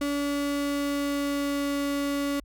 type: tone with pitch glide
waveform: 35% pulse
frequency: 285.9 to 283.1 Hz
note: D4 to C#4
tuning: -46 to +37 cents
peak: -24 dBFS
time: 0.01-2.4 s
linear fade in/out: 5 ms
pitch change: -17 cents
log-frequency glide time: 0.12-1.77 s
effects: added 50 Hz sine -48 dBFS peak until 2.44 s